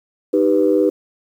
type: chord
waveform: sine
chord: Eb augmented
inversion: none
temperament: equal with one note detuned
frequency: 309.7 / 392 / 493.9 Hz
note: Eb4 / G4 / B4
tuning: -8 / 0 / 0 cents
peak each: -16 dBFS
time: 0.33-0.9 s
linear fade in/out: 10 ms
effects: tanh soft clip ceiling -3 dBFS + 8-bit